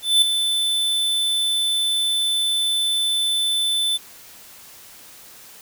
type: tone with ADSR envelope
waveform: square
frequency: 3520 Hz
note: A7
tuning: in tune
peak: -11 dBFS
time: 0.02-3.98 s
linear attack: 200 ms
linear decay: 3 ms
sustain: -8 dB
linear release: 23 ms
effects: white hiss -44 dBFS RMS until 5.61 s